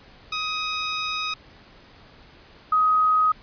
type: tone pair in turn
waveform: 10% pulse / sine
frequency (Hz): 1258 / 1258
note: D#6 / D#6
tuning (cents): +19 / +19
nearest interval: unison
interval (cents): 0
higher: neither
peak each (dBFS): -16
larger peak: neither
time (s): 0.32-1.34 / 2.72-3.32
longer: first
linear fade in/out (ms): 5
effects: pink hiss -50 dBFS RMS until 3.42 s + resampled to 11025 Hz